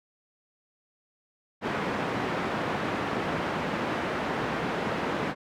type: band-pass noise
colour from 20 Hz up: pink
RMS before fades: -30 dBFS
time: 1.61-5.35 s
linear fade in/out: 50 ms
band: 180 to 1900 Hz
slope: 12 dB/octave
effects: none